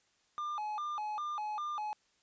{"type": "tone with vibrato", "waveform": "triangle", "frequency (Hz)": 1008, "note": "B5", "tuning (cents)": 35, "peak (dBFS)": -33, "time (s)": [0.38, 1.93], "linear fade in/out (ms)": 0, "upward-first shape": "square", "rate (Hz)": 2.5, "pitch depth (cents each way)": 300, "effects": ["white hiss -72 dBFS RMS until 2.22 s", "resampled to 16000 Hz"]}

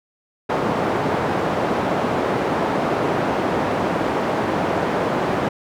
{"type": "band-pass noise", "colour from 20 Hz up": "white", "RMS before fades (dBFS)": -21, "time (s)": [0.49, 5.49], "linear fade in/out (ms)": 10, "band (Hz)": [130, 790], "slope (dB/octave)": 12, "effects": []}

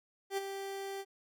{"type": "tone with ADSR envelope", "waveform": "30% pulse", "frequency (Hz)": 392, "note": "G4", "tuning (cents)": 0, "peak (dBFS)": -28, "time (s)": [0.3, 1.05], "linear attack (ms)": 73, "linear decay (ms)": 23, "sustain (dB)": -8, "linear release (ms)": 48, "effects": []}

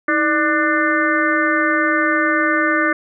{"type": "harmonic tone with a mistuned harmonic", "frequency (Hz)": 297.6, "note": "D4", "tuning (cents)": 23, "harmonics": [1, 2, 4, 5, 6, 7], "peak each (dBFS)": [-20, -23, -21, -20, -20, -25], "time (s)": [0.08, 2.93], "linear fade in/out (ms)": 5, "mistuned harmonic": 1, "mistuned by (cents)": 120, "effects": []}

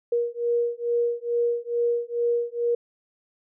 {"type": "beating tone pair", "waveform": "sine", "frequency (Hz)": [473.2, 475.5], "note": ["A#4", "A#4"], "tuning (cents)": [26, 34], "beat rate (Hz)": 2.3, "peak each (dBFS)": -25, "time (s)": [0.12, 2.75], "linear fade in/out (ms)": 5, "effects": []}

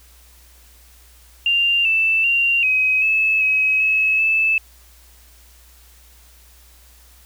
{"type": "tone with pitch steps", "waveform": "sine", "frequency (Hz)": [2788, 2650, 2768, 2531, 2601, 2549, 2579, 2624], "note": ["F7", "E7", "F7", "D#7", "E7", "D#7", "E7", "E7"], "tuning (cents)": [-4, 9, -16, 29, -24, 41, -39, -9], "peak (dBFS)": -14, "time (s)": [1.46, 4.58], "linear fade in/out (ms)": 2, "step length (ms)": 390, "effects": ["added 60 Hz sine -48 dBFS peak until 7.25 s", "white hiss -51 dBFS RMS until 7.25 s"]}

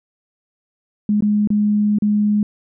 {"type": "tone with dropouts", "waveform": "sine", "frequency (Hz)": 208.7, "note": "G#3", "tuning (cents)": 9, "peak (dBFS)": -13, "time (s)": [1.09, 2.43], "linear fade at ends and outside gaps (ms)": 2, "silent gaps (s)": [[1.207, 1.223], [1.474, 1.503], [1.986, 2.022]], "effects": []}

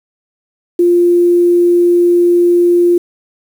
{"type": "tone with quantisation", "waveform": "sine", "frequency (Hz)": 349.2, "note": "F4", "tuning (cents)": 0, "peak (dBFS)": -6, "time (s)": [0.79, 2.98], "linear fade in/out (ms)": 5, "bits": 6, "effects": []}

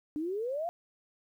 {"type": "exponential sweep", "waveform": "sine", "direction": "up", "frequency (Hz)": [290.8, 716], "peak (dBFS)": -31, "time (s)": [0.16, 0.69], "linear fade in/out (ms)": 0, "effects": ["11-bit"]}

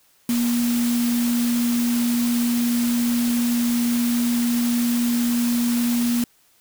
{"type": "tone in noise", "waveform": "sine", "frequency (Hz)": 238.7, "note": "A#3", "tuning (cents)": 41, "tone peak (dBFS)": -18, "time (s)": [0.29, 6.24], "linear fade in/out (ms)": 2, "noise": "white", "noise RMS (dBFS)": -30, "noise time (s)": [0.29, 6.24], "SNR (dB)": 9, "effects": ["white hiss -59 dBFS RMS until 6.6 s"]}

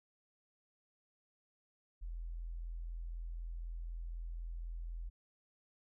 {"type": "tone", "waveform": "sine", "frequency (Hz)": 42, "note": "E1", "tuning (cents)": 33, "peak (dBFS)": -40, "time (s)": [2.01, 5.1], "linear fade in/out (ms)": 20, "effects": []}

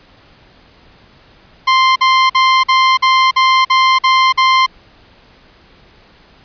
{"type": "tone bursts", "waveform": "sawtooth", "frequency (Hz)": 1046.5, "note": "C6", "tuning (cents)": 0, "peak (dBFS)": -4, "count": 9, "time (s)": [1.67, 4.664], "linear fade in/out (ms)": 10, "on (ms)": 290, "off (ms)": 48, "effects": ["pink hiss -46 dBFS RMS until 6.44 s", "resampled to 11025 Hz"]}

